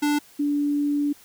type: tone pair in turn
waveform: square / sine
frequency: 293.7 / 289.8 Hz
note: D4 / D4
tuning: 0 / -23 cents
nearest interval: unison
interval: 23 cents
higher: first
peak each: -20 dBFS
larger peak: neither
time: 0.02-0.19 / 0.39-1.13 s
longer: second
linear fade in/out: 10 ms
effects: white hiss -52 dBFS RMS until 1.24 s